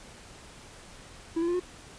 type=tone with pitch steps; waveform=triangle; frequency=329.6 / 339.7 / 350 / 360.7 Hz; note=E4 / F4 / F4 / F#4; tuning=0 / -48 / +4 / -44 cents; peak=-23 dBFS; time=1.36-1.6 s; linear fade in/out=10 ms; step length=60 ms; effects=pink hiss -49 dBFS RMS until 1.98 s + resampled to 22050 Hz